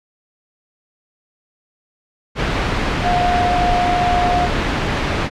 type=tone in noise; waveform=sine; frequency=713 Hz; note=F5; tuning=36 cents sharp; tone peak=-15 dBFS; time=3.02-4.49 s; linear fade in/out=50 ms; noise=pink; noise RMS=-18 dBFS; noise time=2.35-5.3 s; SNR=0 dB; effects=low-pass 3000 Hz 12 dB/octave